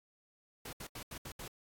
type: noise bursts at uneven times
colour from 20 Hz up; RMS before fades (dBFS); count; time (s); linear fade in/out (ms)
pink; -45; 6; 0.65-0.73 / 0.8-0.87 / 0.95-1.03 / 1.11-1.18 / 1.25-1.32 / 1.39-1.48; 5
effects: AAC 64 kbps